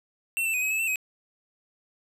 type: tone with pitch steps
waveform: square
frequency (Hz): 2706 / 2659 / 2498 / 2546 / 2594 / 2682 / 2531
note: E7 / E7 / D#7 / D#7 / E7 / E7 / D#7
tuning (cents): +45 / +14 / +6 / +39 / -28 / +29 / +29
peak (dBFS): -25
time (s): 0.37-0.958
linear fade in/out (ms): 0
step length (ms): 84
effects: none